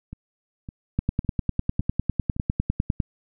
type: two click trains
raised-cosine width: 5 ms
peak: -23 / -9 dBFS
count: 5 / 21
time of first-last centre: 0.13-2.365 / 0.99-3.002 s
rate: 1.79 / 9.94 Hz
effects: none